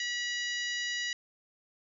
harmonic tone, 970 Hz, B5, 31 cents flat, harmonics 2 / 3 / 4 / 5 / 6 / 7, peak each -34 / -38 / -40 / -42 / -44 / -45 dBFS, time 0-1.13 s, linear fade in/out 2 ms, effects none

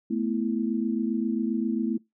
sine chord, A suspended second, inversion none, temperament just, 220 / 247.5 / 330 Hz, A3 / B3 / E4, 0 / +4 / +2 cents, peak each -27 / -29 / -30 dBFS, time 0.1-1.98 s, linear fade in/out 10 ms, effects noise-tail reverb RT60 0.2 s tail -24 dB re dry

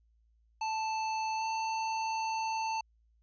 square tone with pitch glide, 880 to 889.2 Hz, A5 to A5, 0 to +18 cents, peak -32 dBFS, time 0.61-2.81 s, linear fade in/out 5 ms, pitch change +18 cents, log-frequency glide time 1.37-1.44 s, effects added 56 Hz sine -65 dBFS peak until 3.22 s + resampled to 16000 Hz

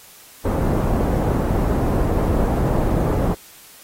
pink low-pass noise, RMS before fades -19 dBFS, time 0.44-3.35 s, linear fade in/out 20 ms, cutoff 670 Hz, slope 12 dB/octave, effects white hiss -45 dBFS RMS until 3.83 s + AAC 48 kbps

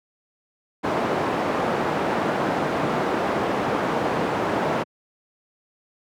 white low-pass noise, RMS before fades -23 dBFS, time 0.83-4.84 s, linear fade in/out 20 ms, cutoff 860 Hz, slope 12 dB/octave, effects high-pass 150 Hz 12 dB/octave

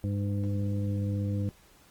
harmonic tone, 100.9 Hz, G#2, 49 cents flat, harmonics 1 / 2 / 3 / 5, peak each -28 / -34 / -38 / -42 dBFS, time 0.04-1.49 s, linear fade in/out 0 ms, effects pink hiss -59 dBFS RMS until 1.9 s + Opus 24 kbps

